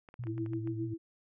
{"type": "clicks", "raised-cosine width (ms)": 0.5, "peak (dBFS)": -36, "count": 8, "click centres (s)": [0.088, 0.141, 0.238, 0.27, 0.38, 0.462, 0.534, 0.674]}
{"type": "tone with vibrato", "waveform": "sine", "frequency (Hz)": 116.54, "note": "A#2", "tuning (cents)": 0, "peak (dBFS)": -36, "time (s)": [0.19, 0.94], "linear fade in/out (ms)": 5, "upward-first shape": "sine", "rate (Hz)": 6.5, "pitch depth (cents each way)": 89}
{"type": "tone with tremolo", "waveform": "sine", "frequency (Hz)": 329.6, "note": "E4", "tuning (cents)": 0, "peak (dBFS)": -32, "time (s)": [0.25, 0.98], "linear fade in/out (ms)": 50, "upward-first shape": "sine", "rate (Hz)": 7.4, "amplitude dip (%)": 75}
{"effects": []}